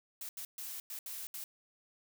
blue noise bursts at uneven times, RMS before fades -43 dBFS, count 6, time 0.21-0.29 / 0.37-0.45 / 0.58-0.8 / 0.9-0.99 / 1.06-1.27 / 1.34-1.44 s, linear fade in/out 2 ms, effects none

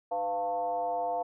sine tone with frequency modulation, 698.5 Hz, F5, in tune, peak -28 dBFS, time 0.11-1.23 s, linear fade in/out 10 ms, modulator 197 Hz, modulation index 0.86, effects none

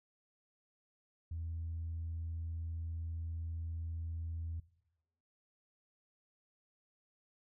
sine tone, 82.5 Hz, E2, 2 cents sharp, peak -37 dBFS, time 1.31-4.6 s, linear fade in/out 5 ms, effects noise-tail reverb RT60 0.9 s tail -20 dB re dry + tanh soft clip ceiling -34 dBFS

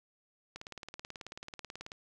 click train, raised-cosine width 0.2 ms, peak -26 dBFS, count 26, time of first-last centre 0.56-1.919 s, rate 18.4 Hz, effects none

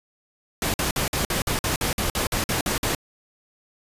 pink noise bursts, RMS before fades -24 dBFS, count 14, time 0.62-2.95 s, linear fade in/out 2 ms, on 120 ms, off 50 ms, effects resampled to 32000 Hz

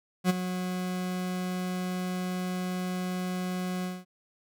40% pulse tone with ADSR envelope, 182.5 Hz, F#3, 24 cents flat, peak -18 dBFS, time 0.24-4.05 s, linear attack 57 ms, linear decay 20 ms, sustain -11 dB, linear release 210 ms, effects none

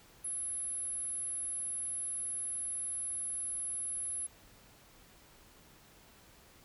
sine tone, 10940 Hz, F9, 37 cents flat, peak -35 dBFS, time 0.24-4.27 s, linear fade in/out 10 ms, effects pink hiss -60 dBFS RMS until 6.64 s

